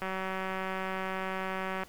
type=click train; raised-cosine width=0.5 ms; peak=-20 dBFS; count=344; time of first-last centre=0.02-1.835 s; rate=189 Hz; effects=pink hiss -56 dBFS RMS until 1.88 s